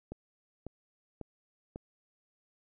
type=click train; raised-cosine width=2 ms; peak=-27 dBFS; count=4; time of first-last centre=0.12-1.759 s; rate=1.83 Hz; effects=none